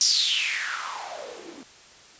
blue noise with band-pass filter sweep, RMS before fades -27 dBFS, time 0.01-1.63 s, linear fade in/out 0 ms, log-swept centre 5700 to 260 Hz, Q 6.5, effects white hiss -50 dBFS RMS until 2.19 s + resampled to 16000 Hz

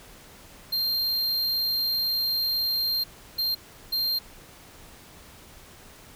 square tone bursts at uneven times, 4186 Hz, C8, in tune, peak -24 dBFS, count 3, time 0.72-3.04 / 3.38-3.55 / 3.92-4.19 s, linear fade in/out 10 ms, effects pink hiss -49 dBFS RMS until 6.15 s

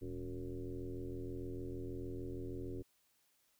sine tone with frequency modulation, 193.8 Hz, G3, 20 cents flat, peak -40 dBFS, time 0.01-2.83 s, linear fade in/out 20 ms, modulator 86.5 Hz, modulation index 2.7, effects white hiss -75 dBFS RMS until 3.59 s

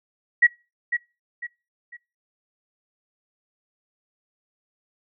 sine tone with echo, 1918 Hz, A#6, 49 cents sharp, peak -11 dBFS, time 0.42-0.47 s, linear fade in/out 10 ms, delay 500 ms, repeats 3, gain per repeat -9 dB, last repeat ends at 1.97 s, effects noise-tail reverb RT60 0.3 s tail -25 dB re dry

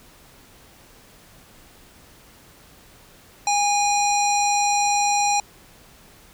square tone with low-pass filter, 819 Hz, G#5, 24 cents flat, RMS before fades -20 dBFS, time 3.47-5.4 s, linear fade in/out 2 ms, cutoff 6700 Hz, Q 6, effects pink hiss -50 dBFS RMS until 6.33 s

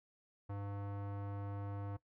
square tone with low-pass filter, 100.5 Hz, G2, 44 cents sharp, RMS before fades -43 dBFS, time 0.49-1.97 s, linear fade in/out 10 ms, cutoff 1100 Hz, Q 1.4, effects noise-tail reverb RT60 0.1 s tail -18 dB re dry

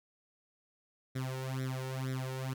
sawtooth tone with flanger, 130.81 Hz, C3, in tune, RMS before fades -37 dBFS, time 1.15-2.54 s, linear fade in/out 10 ms, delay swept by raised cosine 0.53 to 2.23 ms, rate 2.1 Hz, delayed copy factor +0.95, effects none

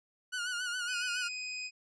sawtooth tone with vibrato, 1456 Hz, F#6, 28 cents flat, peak -30 dBFS, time 0.32-1.29 s, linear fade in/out 20 ms, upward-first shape sine, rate 7.2 Hz, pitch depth 62 cents each way
25% pulse tone, 2503 Hz, D#7, 10 cents sharp, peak -33 dBFS, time 0.87-1.71 s, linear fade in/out 50 ms
effects resampled to 22050 Hz

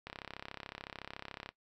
click train, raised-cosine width 0.3 ms, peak -26 dBFS, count 49, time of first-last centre 0.07-1.49 s, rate 33.8 Hz, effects noise-tail reverb RT60 0.1 s tail -17 dB re dry

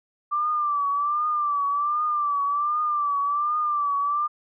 sine tone with vibrato, 1174.7 Hz, D6, in tune, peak -21 dBFS, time 0.31-4.28 s, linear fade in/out 20 ms, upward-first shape triangle, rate 1.3 Hz, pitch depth 77 cents each way, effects none

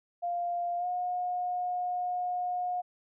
sine tone with pitch glide, 698.5 to 719.8 Hz, F5 to F#5, 0 to -48 cents, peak -29 dBFS, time 0.22-2.82 s, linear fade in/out 20 ms, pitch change +52 cents, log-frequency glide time 0.78-0.86 s, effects none

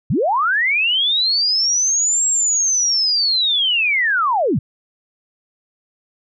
sine linear two-way sweep, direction up then down, 92.5 to 7640 to 92.5 Hz, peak -14 dBFS, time 0.1-4.59 s, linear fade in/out 5 ms, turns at 2.27 s, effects none

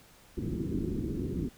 white low-pass noise, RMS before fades -33 dBFS, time 0.37-1.49 s, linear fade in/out 10 ms, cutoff 370 Hz, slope 48 dB/octave, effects pink hiss -58 dBFS RMS until 1.57 s

